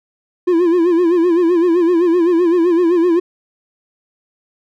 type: tone with vibrato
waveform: triangle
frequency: 344.5 Hz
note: F4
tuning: 24 cents flat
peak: -8 dBFS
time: 0.47-3.2 s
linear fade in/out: 10 ms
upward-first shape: sine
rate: 7.8 Hz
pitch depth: 95 cents each way
effects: none